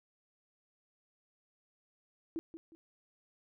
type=tone with echo; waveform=sine; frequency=327.7 Hz; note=E4; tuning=10 cents flat; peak=-34 dBFS; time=2.36-2.39 s; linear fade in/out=0 ms; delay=180 ms; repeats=2; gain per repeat=-10 dB; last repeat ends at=2.75 s; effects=none